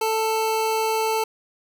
square tone pair together, 441.5 / 884 Hz, A4 / A5, +6 / +8 cents, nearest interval octave, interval 1202 cents, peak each -24 dBFS, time 0.01-1.24 s, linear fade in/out 5 ms, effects none

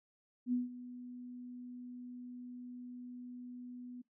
sine tone with ADSR envelope, 246.9 Hz, B3, in tune, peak -29 dBFS, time 0.46-4.02 s, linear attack 66 ms, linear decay 160 ms, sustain -16 dB, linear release 10 ms, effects noise-tail reverb RT60 0.2 s tail -24 dB re dry

